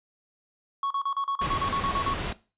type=tone bursts; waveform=triangle; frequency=1108.7 Hz; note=C#6; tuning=in tune; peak=-23 dBFS; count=12; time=0.83-2.137 s; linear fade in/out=2 ms; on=75 ms; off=37 ms
type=noise; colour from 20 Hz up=pink; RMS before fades=-31 dBFS; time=1.41-2.33 s; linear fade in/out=5 ms
effects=noise-tail reverb RT60 0.3 s tail -17 dB re dry + resampled to 8000 Hz